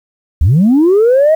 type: linear sweep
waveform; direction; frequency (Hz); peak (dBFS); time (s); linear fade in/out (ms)
sine; up; 62.1 to 648; -4; 0.41-1.35; 5
effects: tanh soft clip ceiling -3 dBFS + 7-bit

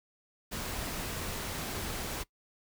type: noise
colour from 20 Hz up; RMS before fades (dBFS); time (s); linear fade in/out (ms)
pink; -37; 0.51-2.24; 20
effects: noise-tail reverb RT60 0.1 s tail -21 dB re dry

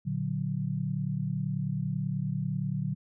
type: chord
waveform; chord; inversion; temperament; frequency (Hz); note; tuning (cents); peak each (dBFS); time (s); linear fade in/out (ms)
sine; Bb augmented; none; equal; 116.54 / 146.83 / 185; Bb2 / D3 / F#3; 0 / 0 / 0; -35 / -31 / -33; 0.05-2.95; 20
effects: none

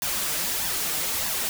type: noise with flanger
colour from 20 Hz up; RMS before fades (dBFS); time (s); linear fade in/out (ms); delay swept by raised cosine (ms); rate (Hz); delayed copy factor
white; -27; 0.02-1.49; 0; 1.1 to 6.6; 1.6; +0.6
effects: none

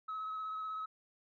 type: tone with vibrato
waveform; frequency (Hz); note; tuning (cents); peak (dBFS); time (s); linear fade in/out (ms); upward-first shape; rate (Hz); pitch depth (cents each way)
sine; 1284; E6; -46; -36; 0.08-0.86; 10; triangle; 16; 20
effects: tanh soft clip ceiling -35 dBFS

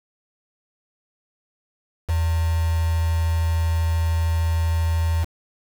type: tone with quantisation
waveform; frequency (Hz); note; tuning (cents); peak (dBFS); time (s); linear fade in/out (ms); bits
sine; 82.41; E2; 0; -18; 2.08-5.25; 20; 5
effects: none

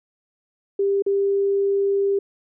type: tone with dropouts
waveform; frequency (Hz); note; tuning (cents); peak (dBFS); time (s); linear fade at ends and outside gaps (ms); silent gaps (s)
sine; 396.9; G4; +22; -17; 0.79-2.19; 5; 1.023-1.063
effects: none

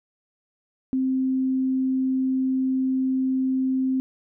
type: tone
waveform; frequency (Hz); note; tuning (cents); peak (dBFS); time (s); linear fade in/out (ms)
sine; 261.6; C4; 0; -20; 0.93-4; 0
effects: none

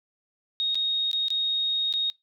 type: tone with dropouts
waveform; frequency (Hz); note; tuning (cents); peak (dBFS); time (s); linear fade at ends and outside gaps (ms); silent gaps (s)
sine; 3734; A#7; +2; -23; 0.6-2.1; 0; 0.746-0.754 / 1.114-1.131 / 1.283-1.304 / 1.926-1.938
effects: noise-tail reverb RT60 0.2 s tail -24 dB re dry

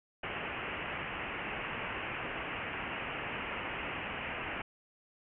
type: low-pass noise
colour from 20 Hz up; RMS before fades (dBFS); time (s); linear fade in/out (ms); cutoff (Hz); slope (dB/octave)
white; -39; 0.23-4.62; 5; 2900; 96
effects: none

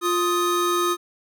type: tone pair together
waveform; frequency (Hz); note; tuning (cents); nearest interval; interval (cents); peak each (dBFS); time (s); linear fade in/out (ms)
square; 351.1 / 1251.2; F4 / D#6; +9 / +9; octave + minor seventh; 2200; -23; 0.01-0.97; 50
effects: none

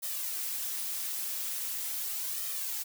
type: noise with flanger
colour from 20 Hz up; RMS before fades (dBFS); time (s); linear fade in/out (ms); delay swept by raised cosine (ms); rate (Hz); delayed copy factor
blue; -35; 0.02-2.84; 20; 1.6 to 6.4; 0.41; +0.65
effects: none

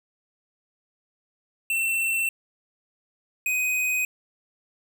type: tone pair in turn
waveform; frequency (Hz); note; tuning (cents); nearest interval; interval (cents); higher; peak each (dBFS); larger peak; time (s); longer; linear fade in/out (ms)
square; 2692 / 2504; E7 / D#7; +36 / +10; minor second; 126; first; -23; neither; 1.7-2.29 / 3.46-4.05; neither; 2
effects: none

